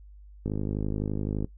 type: click train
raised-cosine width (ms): 3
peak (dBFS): -17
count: 52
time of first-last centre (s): 0.46-1.445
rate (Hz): 51.8
effects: noise-tail reverb RT60 0.1 s tail -17 dB re dry + added 50 Hz sine -46 dBFS peak until 1.57 s